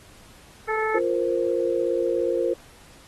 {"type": "harmonic tone", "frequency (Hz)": 436.5, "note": "A4", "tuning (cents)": -14, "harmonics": [1, 2, 3, 4, 5], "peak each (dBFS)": [-25, -28, -30, -31, -32], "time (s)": [0.68, 0.99], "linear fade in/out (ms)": 10}
{"type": "chord", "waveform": "sine", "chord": "F suspended fourth", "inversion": "none", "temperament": "equal", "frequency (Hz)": [349.2, 466.2, 523.3], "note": ["F4", "Bb4", "C5"], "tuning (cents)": [0, 0, 0], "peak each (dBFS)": -25, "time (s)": [0.94, 2.54], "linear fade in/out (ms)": 10}
{"effects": ["pink hiss -51 dBFS RMS until 3.07 s", "AAC 32 kbps"]}